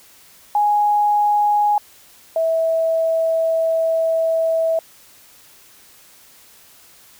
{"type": "tone pair in turn", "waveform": "sine", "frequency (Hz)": [830.6, 652.1], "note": ["G#5", "E5"], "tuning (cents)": [0, -19], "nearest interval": "major third", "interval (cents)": 419, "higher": "first", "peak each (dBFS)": [-13, -15], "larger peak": "first", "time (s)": [[0.55, 1.78], [2.36, 4.79]], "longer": "second", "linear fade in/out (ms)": 2, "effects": ["white hiss -48 dBFS RMS until 7.19 s"]}